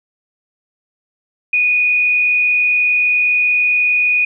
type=tone with frequency modulation; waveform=sine; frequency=2469 Hz; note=D#7; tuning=14 cents flat; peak=-11 dBFS; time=1.53-4.25 s; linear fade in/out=5 ms; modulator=55 Hz; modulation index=0.52; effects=none